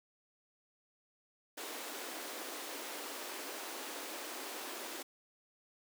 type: high-pass noise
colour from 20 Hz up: pink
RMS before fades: -44 dBFS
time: 1.57-5.03 s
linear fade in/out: 10 ms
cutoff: 270 Hz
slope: 48 dB/octave
effects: none